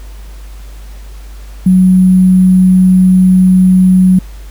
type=tone with sample-and-hold; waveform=sine; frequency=185 Hz; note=F#3; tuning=in tune; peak=-3 dBFS; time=1.66-4.19 s; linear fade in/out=5 ms; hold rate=11025 Hz; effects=added 50 Hz sine -26 dBFS peak until 4.5 s + pink hiss -41 dBFS RMS until 4.5 s